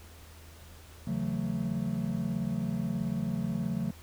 triangle chord, F# minor seventh, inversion second, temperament just, 138.75 / 166.5 / 185 / 222 Hz, C#3 / E3 / F#3 / A3, +2 / +18 / 0 / +16 cents, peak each -34 / -34 / -32 / -32 dBFS, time 1.07-3.91 s, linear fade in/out 5 ms, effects added 80 Hz sine -50 dBFS peak until 4.02 s + pink hiss -54 dBFS RMS until 4.02 s

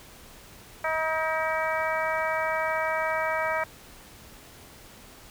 harmonic tone with a mistuned harmonic, 317.6 Hz, D#4, 36 cents sharp, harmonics 2 / 3 / 4 / 5 / 6 / 7, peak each -29 / -31 / -32 / -33 / -34 / -34 dBFS, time 0.84-3.64 s, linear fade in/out 5 ms, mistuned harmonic 7, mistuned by +51 cents, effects pink hiss -49 dBFS RMS until 5.3 s

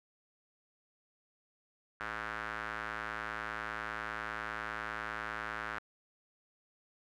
square tone with band-pass filter, 55 Hz, A1, in tune, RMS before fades -40 dBFS, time 2-5.79 s, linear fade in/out 5 ms, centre 1500 Hz, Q 3.1, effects none

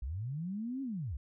sine linear two-way sweep, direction up then down, 54 to 277.2 to 54 Hz, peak -35 dBFS, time 0.02-1.17 s, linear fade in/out 5 ms, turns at 0.82 s, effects none

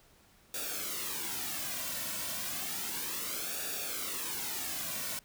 white noise with flanger, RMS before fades -37 dBFS, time 0.54-5.19 s, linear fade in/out 2 ms, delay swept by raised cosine 0.96 to 2.46 ms, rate 0.32 Hz, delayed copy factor -0.7, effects pink hiss -63 dBFS RMS until 5.24 s

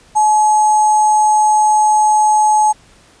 sine tone with sample-and-hold, 854 Hz, G#5, 48 cents sharp, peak -8 dBFS, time 0.15-2.73 s, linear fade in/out 20 ms, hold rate 7350 Hz, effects pink hiss -47 dBFS RMS until 3.2 s + resampled to 22050 Hz

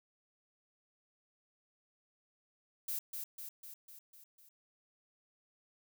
violet noise with echo, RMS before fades -38 dBFS, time 2.88-2.99 s, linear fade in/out 5 ms, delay 250 ms, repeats 6, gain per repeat -4 dB, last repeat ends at 4.49 s, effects none

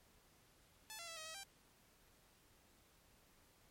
5% pulse tone with pitch steps, 870 / 680 / 660 / 632 / 641 / 787 Hz, A5 / F5 / E5 / D#5 / E5 / G5, -20 / -46 / +2 / +27 / -49 / +7 cents, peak -37 dBFS, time 0.9-1.434 s, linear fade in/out 0 ms, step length 89 ms, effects pink hiss -70 dBFS RMS until 3.7 s + MP3 64 kbps

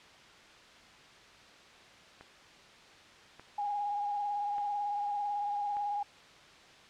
click train, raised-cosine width 0.5 ms, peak -34 dBFS, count 4, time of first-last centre 2.21-5.769 s, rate 0.843 Hz
sine tone with vibrato, 820 Hz, G#5, 22 cents flat, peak -31 dBFS, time 3.58-6.03 s, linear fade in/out 5 ms, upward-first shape triangle, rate 18 Hz, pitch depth 36 cents each way
effects white hiss -55 dBFS RMS until 6.89 s + low-pass 4000 Hz 12 dB/octave

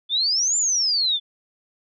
sine exponential two-way sweep, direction up then down, 3442 to 7290 to 3442 Hz, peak -18 dBFS, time 0.09-1.2 s, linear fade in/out 50 ms, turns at 0.57 s, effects none

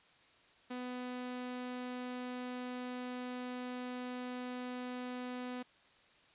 sawtooth tone, 249.4 Hz, B3, 17 cents sharp, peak -36 dBFS, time 0.7-5.63 s, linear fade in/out 10 ms, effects white hiss -65 dBFS RMS until 6.34 s + resampled to 8000 Hz

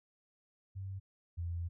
sine tone pair in turn, 96.3 / 85.49 Hz, G2 / F2, -30 / -36 cents, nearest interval major second, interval 206 cents, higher first, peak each -39 / -35 dBFS, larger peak second, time 0.75-1 / 1.37-1.69 s, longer second, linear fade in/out 20 ms, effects none

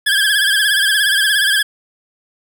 25% pulse tone with vibrato, 1640 Hz, G#6, 22 cents flat, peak -8 dBFS, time 0.06-1.63 s, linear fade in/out 10 ms, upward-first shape sine, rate 17 Hz, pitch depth 82 cents each way, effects none

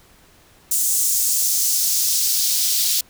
white noise with high-pass filter sweep, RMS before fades -19 dBFS, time 0.71-3.01 s, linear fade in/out 5 ms, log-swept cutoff 7500 to 4200 Hz, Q 1.7, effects pink hiss -52 dBFS RMS until 3.09 s

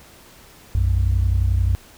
sine tone pair together, 61.17 / 92.5 Hz, B1 / F#2, -16 / 0 cents, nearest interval perfect fifth, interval 716 cents, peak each -17 dBFS, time 0.75-1.75 s, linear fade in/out 0 ms, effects tanh soft clip ceiling -10 dBFS + pink hiss -47 dBFS RMS until 1.97 s

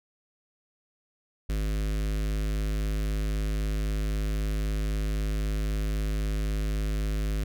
square tone with notch filter, 51.91 Hz, G#1, in tune, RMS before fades -28 dBFS, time 1.49-7.44 s, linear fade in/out 5 ms, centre 870 Hz, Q 1.1, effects none

